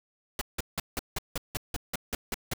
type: noise bursts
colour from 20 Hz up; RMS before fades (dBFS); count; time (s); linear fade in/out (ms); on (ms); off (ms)
pink; -31; 12; 0.39-2.536; 2; 23; 170
effects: none